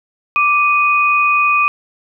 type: tone pair together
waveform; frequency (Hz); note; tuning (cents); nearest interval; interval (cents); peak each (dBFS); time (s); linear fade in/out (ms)
sine; 1174.7 / 2489; D6 / D#7; 0 / 0; octave + minor second; 1300; -13; 0.36-1.68; 0
effects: none